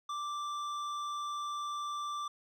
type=tone with hard clipping; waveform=sine; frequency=1174.7 Hz; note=D6; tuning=in tune; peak=-37 dBFS; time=0.09-2.28 s; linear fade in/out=5 ms; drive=10 dB; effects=none